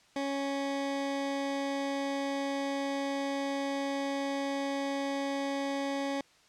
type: tone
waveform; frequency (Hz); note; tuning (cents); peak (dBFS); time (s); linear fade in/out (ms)
20% pulse; 277.2; C#4; 0; -26; 0.16-6.21; 2
effects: white hiss -62 dBFS RMS until 6.48 s + low-pass 6000 Hz 12 dB/octave